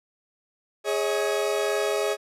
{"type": "chord", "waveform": "40% pulse", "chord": "Ab suspended fourth", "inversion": "none", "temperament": "equal with one note detuned", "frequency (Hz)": [415.3, 554.4, 637.5], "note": ["Ab4", "Db5", "Eb5"], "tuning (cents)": [0, 0, 42], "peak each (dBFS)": [-25, -28, -28], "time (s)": [0.84, 2.17], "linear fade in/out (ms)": 50, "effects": ["low-pass 12000 Hz 12 dB/octave"]}